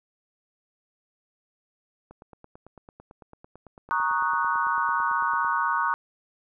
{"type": "click train", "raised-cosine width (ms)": 1, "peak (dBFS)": -32, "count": 31, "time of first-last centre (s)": [2.11, 5.447], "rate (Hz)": 8.99}
{"type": "chord", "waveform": "sine", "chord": "D# minor seventh", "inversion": "second", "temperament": "equal", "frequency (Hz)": [932.3, 1108.7, 1244.5, 1480], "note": ["A#5", "C#6", "D#6", "F#6"], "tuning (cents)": [0, 0, 0, 0], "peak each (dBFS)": [-27, -27, -29, -28], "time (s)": [3.91, 5.94], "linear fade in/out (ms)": 0}
{"effects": []}